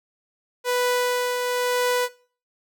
sawtooth tone with tremolo, 493.9 Hz, B4, in tune, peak -15 dBFS, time 0.64-2.09 s, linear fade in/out 50 ms, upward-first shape triangle, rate 1 Hz, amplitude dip 40%, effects noise-tail reverb RT60 0.4 s tail -19 dB re dry

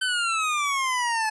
25% pulse exponential sweep, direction down, 1541 to 858 Hz, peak -19 dBFS, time 0.01-1.3 s, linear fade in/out 10 ms, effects resampled to 24000 Hz

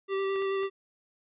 square tone with vibrato, 389.7 Hz, G4, 10 cents flat, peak -28 dBFS, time 0.08-0.7 s, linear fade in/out 50 ms, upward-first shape square, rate 9.3 Hz, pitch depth 9 cents each way
clicks, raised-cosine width 0.3 ms, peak -30 dBFS, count 3, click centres 0.36 / 0.422 / 0.633 s
effects resampled to 8000 Hz

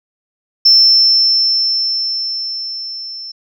sine tone with level ramp, 5340 Hz, E8, 22 cents sharp, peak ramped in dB -3 to -26 dBFS, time 0.65-3.32 s, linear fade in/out 10 ms, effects tanh soft clip ceiling 0 dBFS

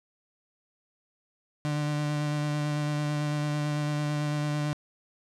35% pulse tone with vibrato, 148.5 Hz, D3, 20 cents sharp, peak -25 dBFS, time 1.65-4.73 s, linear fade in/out 0 ms, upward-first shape sine, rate 9 Hz, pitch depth 14 cents each way, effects low-pass 8000 Hz 12 dB/octave

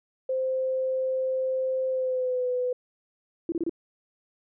sine tone with pitch glide, 521 to 499.2 Hz, C5 to B4, -7 to +19 cents, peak -24 dBFS, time 0.29-2.73 s, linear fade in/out 5 ms, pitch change -74 cents, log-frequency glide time 1.89-2.48 s
sine tone bursts, 334 Hz, E4, 23 cents sharp, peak -24 dBFS, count 4, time 3.49-3.695 s, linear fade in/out 2 ms, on 31 ms, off 27 ms
effects none

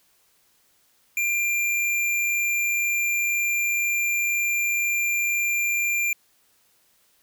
square tone, 2383 Hz, D7, 25 cents sharp, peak -22 dBFS, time 1.17-6.13 s, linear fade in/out 2 ms, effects white hiss -63 dBFS RMS until 7.22 s

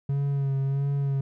triangle tone with vibrato, 138.4 Hz, C#3, 2 cents flat, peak -21 dBFS, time 0.09-1.21 s, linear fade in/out 5 ms, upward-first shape sine, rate 1.5 Hz, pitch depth 32 cents each way, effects none

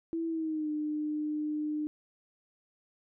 sine tone with pitch glide, 329.6 to 302.2 Hz, E4 to D4, 0 to +50 cents, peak -30 dBFS, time 0.13-1.87 s, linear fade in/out 0 ms, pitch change -150 cents, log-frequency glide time 0.27-0.7 s, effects none

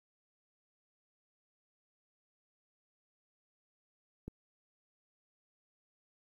click, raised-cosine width 3 ms, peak -29 dBFS, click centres 4.28 s, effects 11-bit

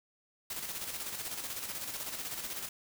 white noise with tremolo, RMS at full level -38 dBFS, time 0.5-2.69 s, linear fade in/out 5 ms, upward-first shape square, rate 16 Hz, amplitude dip 45%, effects none

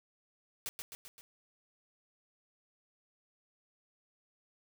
white noise with echo, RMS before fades -39 dBFS, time 0.66-0.69 s, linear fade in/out 0 ms, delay 130 ms, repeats 4, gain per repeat -4 dB, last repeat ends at 1.21 s, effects none

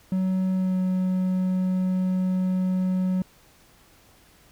triangle tone with pitch glide, 187.1 to 185.16 Hz, F#3 to F#3, +20 to +2 cents, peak -19 dBFS, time 0.12-3.22 s, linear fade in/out 2 ms, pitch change -18 cents, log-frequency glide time 0.55-0.77 s, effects pink hiss -56 dBFS RMS until 4.51 s

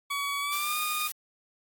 20% pulse tone with pitch glide, 1131 to 1226.3 Hz, C#6 to D#6, +34 to -26 cents, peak -24 dBFS, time 0.1-1.08 s, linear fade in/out 10 ms, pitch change +140 cents, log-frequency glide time 0.4-0.78 s
blue noise, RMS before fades -35 dBFS, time 0.52-1.12 s, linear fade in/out 5 ms
effects AAC 64 kbps

